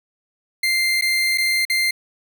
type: tone with dropouts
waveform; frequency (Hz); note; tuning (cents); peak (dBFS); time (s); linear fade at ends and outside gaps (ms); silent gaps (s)
30% pulse; 2093; C7; 0; -14; 0.63-1.91; 5; 1.012-1.021 / 1.376-1.381 / 1.652-1.698
effects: none